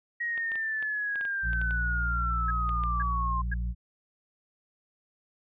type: linear sweep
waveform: sine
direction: down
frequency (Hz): 1900 to 1046.5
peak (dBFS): -28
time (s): 0.2-3.42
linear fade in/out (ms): 10
type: clicks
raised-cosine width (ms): 0.2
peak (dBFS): -24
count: 12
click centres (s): 0.377 / 0.518 / 0.556 / 0.826 / 1.157 / 1.211 / 1.252 / 1.532 / 1.615 / 1.709 / 2.692 / 2.837
type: harmonic tone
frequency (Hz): 58.6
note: A#1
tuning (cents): +10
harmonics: 1 / 2 / 3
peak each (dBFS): -28 / -40 / -41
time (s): 1.42-3.75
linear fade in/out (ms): 50
type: tone bursts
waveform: sine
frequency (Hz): 1641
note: G#6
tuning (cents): -21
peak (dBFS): -30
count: 3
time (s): 2.48-3.541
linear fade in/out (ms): 5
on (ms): 27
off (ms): 490
effects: resampled to 8000 Hz